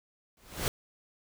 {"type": "noise with exponential growth", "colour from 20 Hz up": "pink", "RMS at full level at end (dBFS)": -27, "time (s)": [0.37, 0.68], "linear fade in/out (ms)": 1, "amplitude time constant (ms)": 67, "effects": []}